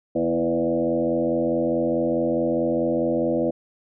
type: tone with frequency modulation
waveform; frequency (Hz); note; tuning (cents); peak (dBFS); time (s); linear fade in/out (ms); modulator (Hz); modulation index
sine; 415; G#4; -1; -19; 0.15-3.51; 10; 84.7; 2.4
effects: none